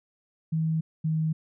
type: tone pair in turn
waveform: sine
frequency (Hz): 160 / 158.16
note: D#3 / D#3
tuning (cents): +49 / +29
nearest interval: unison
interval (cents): 20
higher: first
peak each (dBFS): -23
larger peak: neither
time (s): 0.52-0.81 / 1.04-1.33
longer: neither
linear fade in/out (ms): 10
effects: none